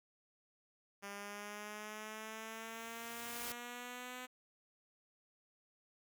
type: exponential sweep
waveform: 5% pulse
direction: up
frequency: 200 to 252.9 Hz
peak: -34 dBFS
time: 1.02-4.27 s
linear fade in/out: 20 ms
type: noise with exponential growth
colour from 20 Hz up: white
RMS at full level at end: -43 dBFS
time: 1.91-3.52 s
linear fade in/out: 2 ms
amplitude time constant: 350 ms
effects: none